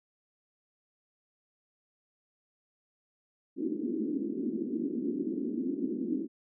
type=band-pass noise; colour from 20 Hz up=pink; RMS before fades=-33 dBFS; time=3.56-6.28 s; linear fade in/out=50 ms; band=230 to 350 Hz; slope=48 dB/octave; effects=none